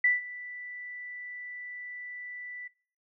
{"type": "tone with ADSR envelope", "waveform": "sine", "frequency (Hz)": 1975.5, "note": "B6", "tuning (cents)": 0, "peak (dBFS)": -19, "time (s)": [0.04, 2.68], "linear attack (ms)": 5, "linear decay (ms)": 160, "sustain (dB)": -20, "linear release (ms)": 10, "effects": ["noise-tail reverb RT60 0.5 s tail -22 dB re dry"]}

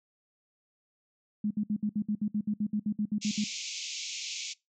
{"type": "tone bursts", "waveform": "sine", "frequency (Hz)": 210, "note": "G#3", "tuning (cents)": 19, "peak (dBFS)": -26, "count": 16, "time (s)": [1.44, 3.442], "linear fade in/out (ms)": 5, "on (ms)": 67, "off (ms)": 62}
{"type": "band-pass noise", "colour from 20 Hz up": "white", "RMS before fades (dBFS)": -38, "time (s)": [3.21, 4.54], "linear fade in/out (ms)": 20, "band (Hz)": [2200, 7100], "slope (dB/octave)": 96}
{"effects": ["noise-tail reverb RT60 0.2 s tail -22 dB re dry"]}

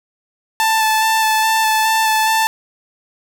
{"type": "tone with vibrato", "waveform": "sawtooth", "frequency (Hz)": 880, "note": "A5", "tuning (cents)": 0, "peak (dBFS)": -9, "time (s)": [0.6, 2.47], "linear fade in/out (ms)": 0, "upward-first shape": "square", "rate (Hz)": 2.4, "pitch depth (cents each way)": 12, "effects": []}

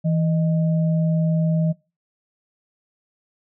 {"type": "tone pair together", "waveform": "sine", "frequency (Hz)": [163.5, 617.3], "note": ["E3", "D#5"], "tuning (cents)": [-14, -14], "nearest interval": "octave + major seventh", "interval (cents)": 2300, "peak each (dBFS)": [-17, -29], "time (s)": [0.04, 1.73], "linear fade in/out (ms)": 20, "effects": ["noise-tail reverb RT60 0.3 s tail -23 dB re dry"]}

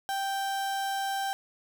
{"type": "tone", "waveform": "35% pulse", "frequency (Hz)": 784, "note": "G5", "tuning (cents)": 0, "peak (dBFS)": -27, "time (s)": [0.09, 1.33], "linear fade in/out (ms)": 0, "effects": []}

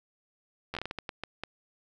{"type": "slowing click train", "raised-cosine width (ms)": 0.3, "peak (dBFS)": -19, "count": 11, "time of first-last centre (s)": [0.74, 1.436], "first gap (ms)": 11, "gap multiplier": 1.38, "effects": []}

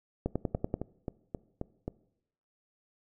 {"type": "two click trains", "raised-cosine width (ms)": 2, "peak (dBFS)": [-16, -21], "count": [6, 6], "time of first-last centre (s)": [[0.26, 0.741], [0.55, 1.88]], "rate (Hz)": [10.4, 3.76], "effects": ["noise-tail reverb RT60 0.8 s tail -21 dB re dry"]}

